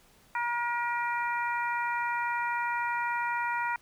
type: harmonic tone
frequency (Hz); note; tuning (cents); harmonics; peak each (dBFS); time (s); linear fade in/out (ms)
476.3; A#4; +37; 2 / 3 / 4 / 5; -30 / -34 / -36 / -38; 0.35-3.76; 2
effects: pink hiss -61 dBFS RMS until 3.81 s